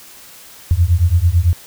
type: beating tone pair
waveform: sine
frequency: 82 / 91 Hz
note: E2 / F#2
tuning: -9 / -28 cents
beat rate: 9 Hz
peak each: -13 dBFS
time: 0.71-1.53 s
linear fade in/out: 0 ms
effects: white hiss -40 dBFS RMS until 1.66 s